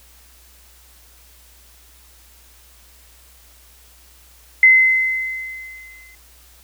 sine tone with exponential decay, 2054 Hz, C7, 33 cents flat, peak -5 dBFS, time 4.63-6.15 s, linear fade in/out 2 ms, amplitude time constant 330 ms, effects added 60 Hz sine -50 dBFS peak until 6.63 s + white hiss -50 dBFS RMS until 6.63 s

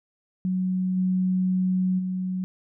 sine tone with level steps, 185 Hz, F#3, in tune, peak -22 / -20 / -25 dBFS, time 0.45-2.44 s, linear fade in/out 0 ms, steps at 0.96 / 1.98 s, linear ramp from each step 20 ms, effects none

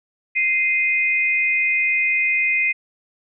sine tone pair together, 2089 / 2489 Hz, C7 / D#7, -3 / 0 cents, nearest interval minor third, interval 303 cents, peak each -19 dBFS, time 0.35-2.73 s, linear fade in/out 20 ms, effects none

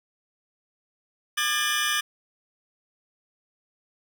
25% pulse tone cluster, 1203 / 1649 / 1773 / 2985 Hz, D6 / G#6 / A6 / F#7, +41 / -13 / +13 / +15 cents, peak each -25 dBFS, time 1.37-2.01 s, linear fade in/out 10 ms, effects none

